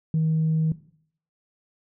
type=tone; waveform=sine; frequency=158.7 Hz; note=D#3; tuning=35 cents sharp; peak=-18 dBFS; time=0.14-0.72 s; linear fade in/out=2 ms; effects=noise-tail reverb RT60 0.6 s tail -17 dB re dry + tanh soft clip ceiling -16 dBFS